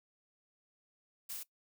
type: noise with echo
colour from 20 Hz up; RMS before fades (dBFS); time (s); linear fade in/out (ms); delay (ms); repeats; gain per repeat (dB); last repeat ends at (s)
blue; -42; 1.29-1.37; 10; 64; 1; -2; 1.434
effects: noise-tail reverb RT60 0.1 s tail -19 dB re dry